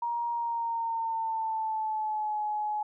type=tone with pitch glide; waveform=sine; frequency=943 to 845 Hz; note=A#5 to G#5; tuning=+20 to +30 cents; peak=-28 dBFS; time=0.02-2.83 s; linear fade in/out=5 ms; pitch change=-190 cents; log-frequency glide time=0.31-2.41 s; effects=none